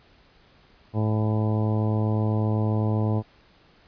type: harmonic tone with a mistuned harmonic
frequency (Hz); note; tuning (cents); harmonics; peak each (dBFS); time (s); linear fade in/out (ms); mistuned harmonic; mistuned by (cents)
107.9; A2; -33; 1 / 2 / 3 / 4 / 5 / 6 / 7 / 8 / 9; -22 / -28 / -32 / -34 / -36 / -38 / -39 / -40 / -41; 0.93-3.23; 50; 9; +45
effects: pink hiss -57 dBFS RMS until 3.87 s + resampled to 11025 Hz